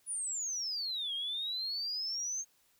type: exponential two-way sweep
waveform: sine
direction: down then up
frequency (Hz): 10000 to 3200 to 6470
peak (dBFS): -33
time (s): 0.06-2.45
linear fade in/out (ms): 50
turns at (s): 1.14
effects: tanh soft clip ceiling -29 dBFS + white hiss -70 dBFS RMS until 2.79 s